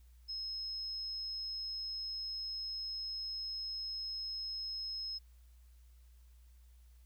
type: tone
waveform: sine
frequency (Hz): 5160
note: E8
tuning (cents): -38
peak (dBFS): -38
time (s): 0.28-5.19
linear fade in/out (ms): 20
effects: added 60 Hz sine -57 dBFS peak until 7.05 s + white hiss -74 dBFS RMS until 7.05 s